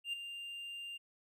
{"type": "tone with ADSR envelope", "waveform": "triangle", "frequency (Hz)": 2794, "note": "F7", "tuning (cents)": 0, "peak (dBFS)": -32, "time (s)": [0.04, 0.98], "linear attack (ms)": 90, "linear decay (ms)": 9, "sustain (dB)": -9, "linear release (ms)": 18, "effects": []}